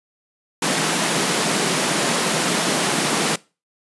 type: high-pass noise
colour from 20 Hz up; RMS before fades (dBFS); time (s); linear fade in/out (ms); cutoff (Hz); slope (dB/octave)
pink; -20; 0.62-3.36; 5; 150; 48
effects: noise-tail reverb RT60 0.3 s tail -22 dB re dry + resampled to 24000 Hz